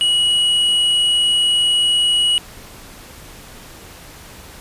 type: tone with hard clipping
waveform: sine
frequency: 2915 Hz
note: F#7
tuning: 26 cents flat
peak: -14 dBFS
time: 0.01-2.38 s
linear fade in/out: 0 ms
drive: 5 dB
effects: pink hiss -39 dBFS RMS until 4.6 s + resampled to 32000 Hz